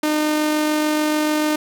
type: tone with amplitude modulation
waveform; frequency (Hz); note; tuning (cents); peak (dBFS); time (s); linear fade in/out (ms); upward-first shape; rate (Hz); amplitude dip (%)
sawtooth; 304.4; D#4; -38; -12; 0.03-1.56; 5; sine; 46.9; 25
effects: none